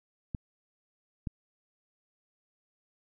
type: clicks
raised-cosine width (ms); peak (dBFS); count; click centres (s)
5; -21; 2; 0.348 / 1.272
effects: none